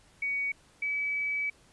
sine tone pair in turn, 2250 / 2289 Hz, C#7 / D7, +25 / -45 cents, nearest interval unison, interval 30 cents, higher second, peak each -28 dBFS, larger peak neither, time 0.22-0.52 / 0.82-1.5 s, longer second, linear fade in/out 5 ms, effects pink hiss -61 dBFS RMS until 1.72 s + resampled to 24000 Hz

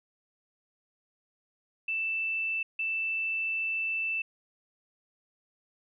sine tone bursts at uneven times, 2653 Hz, E7, 10 cents sharp, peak -28 dBFS, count 2, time 1.88-2.63 / 2.79-4.22 s, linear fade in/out 5 ms, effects none

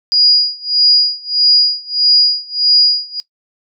sine tone with tremolo, 4883 Hz, D#8, 33 cents flat, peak -6 dBFS, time 0.12-3.2 s, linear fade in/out 0 ms, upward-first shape sine, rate 1.6 Hz, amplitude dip 95%, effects noise-tail reverb RT60 0.1 s tail -17 dB re dry

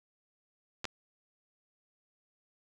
clicks, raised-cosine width 0.2 ms, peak -18 dBFS, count 2, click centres 0.844 / 0.853 s, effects 10-bit

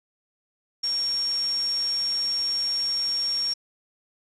sine tone in noise, 5540 Hz, F8, 15 cents flat, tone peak -23 dBFS, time 0.83-3.54 s, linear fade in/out 10 ms, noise white, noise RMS -40 dBFS, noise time 0.83-3.54 s, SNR +14 dB, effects resampled to 24000 Hz

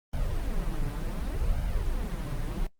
brown noise with flanger, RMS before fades -29 dBFS, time 0.13-2.67 s, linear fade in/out 5 ms, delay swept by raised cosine 1.3 to 6.9 ms, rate 0.67 Hz, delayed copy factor +1, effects noise-tail reverb RT60 0.1 s tail -19 dB re dry + Opus 32 kbps

